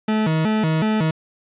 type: tone with vibrato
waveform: 40% pulse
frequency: 185.3 Hz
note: F#3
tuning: 3 cents sharp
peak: -16 dBFS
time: 0.08-1.11 s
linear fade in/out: 5 ms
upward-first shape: square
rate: 2.7 Hz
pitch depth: 270 cents each way
effects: resampled to 8000 Hz + 9-bit